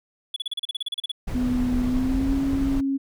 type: tone bursts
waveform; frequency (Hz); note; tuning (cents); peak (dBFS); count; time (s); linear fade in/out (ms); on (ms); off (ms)
triangle; 3416; G#7; +48; -23; 14; 0.34-1.117; 5; 23; 35
type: noise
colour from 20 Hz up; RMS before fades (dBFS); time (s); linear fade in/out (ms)
brown; -28; 1.27-2.81; 10
type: tone with pitch glide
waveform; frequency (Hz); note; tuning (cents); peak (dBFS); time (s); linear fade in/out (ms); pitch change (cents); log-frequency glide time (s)
sine; 248.9 to 273; B3 to C#4; +14 to -26; -21; 1.34-2.98; 20; +160; 1.86-2.31
effects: none